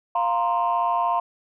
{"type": "chord", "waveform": "sine", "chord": "F suspended fourth", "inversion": "none", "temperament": "just", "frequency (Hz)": [698.5, 931.3, 1047.7], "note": ["F5", "Bb5", "C6"], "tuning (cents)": [0, -2, 2], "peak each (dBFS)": -23, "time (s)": [0.15, 1.2], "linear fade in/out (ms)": 5, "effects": ["tanh soft clip ceiling -13 dBFS"]}